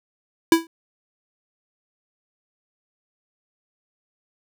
square tone with exponential decay, 329.6 Hz, E4, in tune, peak -8 dBFS, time 0.52-0.67 s, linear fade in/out 2 ms, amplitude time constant 31 ms, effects none

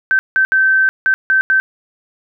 sine tone bursts at uneven times, 1547 Hz, G6, 23 cents flat, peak -9 dBFS, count 6, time 0.11-0.19 / 0.36-0.45 / 0.52-0.89 / 1.06-1.14 / 1.3-1.41 / 1.5-1.6 s, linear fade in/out 0 ms, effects none

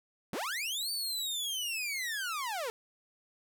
sawtooth linear two-way sweep, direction up then down, 137.9 to 4605 to 431.2 Hz, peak -30 dBFS, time 0.33-2.7 s, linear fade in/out 0 ms, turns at 0.91 s, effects none

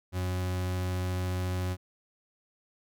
40% pulse tone, 91.4 Hz, F#2, 21 cents flat, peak -28 dBFS, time 0.12-1.77 s, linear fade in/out 50 ms, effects none

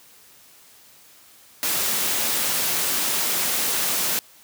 white high-pass noise, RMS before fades -23 dBFS, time 1.63-4.19 s, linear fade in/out 0 ms, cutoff 140 Hz, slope 12 dB/octave, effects white hiss -51 dBFS RMS until 4.43 s + high-pass 60 Hz 12 dB/octave

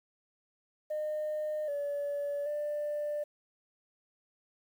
sine tone with pitch steps, 610 / 574 / 592 Hz, D#5 / D5 / D5, -34 / -40 / +14 cents, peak -30 dBFS, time 0.9-3.24 s, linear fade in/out 10 ms, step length 780 ms, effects tanh soft clip ceiling -29 dBFS + 10-bit

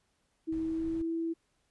sine tone with pitch glide, 322.1 to 330 Hz, E4 to E4, -40 to +2 cents, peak -30 dBFS, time 0.47-1.34 s, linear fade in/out 20 ms, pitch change +42 cents, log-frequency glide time 0.61-1.12 s
brown noise, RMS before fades -47 dBFS, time 0.52-1.02 s, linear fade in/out 5 ms
effects pink hiss -75 dBFS RMS until 1.7 s + resampled to 24000 Hz

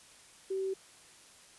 sine tone, 383.8 Hz, G4, 37 cents flat, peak -31 dBFS, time 0.5-0.74 s, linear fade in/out 10 ms, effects white hiss -57 dBFS RMS until 1.58 s + resampled to 24000 Hz

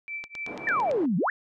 sine tone with tremolo, 2328 Hz, D7, 16 cents flat, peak -30 dBFS, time 0.08-0.9 s, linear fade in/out 0 ms, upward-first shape triangle, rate 3.6 Hz, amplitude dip 100%
click train, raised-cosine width 0.2 ms, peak -22 dBFS, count 7, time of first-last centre 0.24-0.913 s, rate 8.91 Hz
pink band-pass noise, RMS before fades -39 dBFS, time 0.47-1.06 s, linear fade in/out 5 ms, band 280 to 790 Hz, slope 12 dB/octave
sine exponential two-way sweep, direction down then up, 1881 to 161 to 1881 Hz, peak -22 dBFS, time 0.67-1.3 s, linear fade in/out 2 ms, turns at 1.17 s
effects none

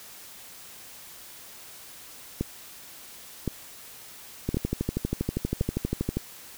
two click trains, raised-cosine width 3 ms, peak -13 / -13 dBFS, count 4 / 22, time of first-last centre 2.41-5.612 / 4.49-6.17 s, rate 0.937 / 12.5 Hz, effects white hiss -46 dBFS RMS until 6.57 s

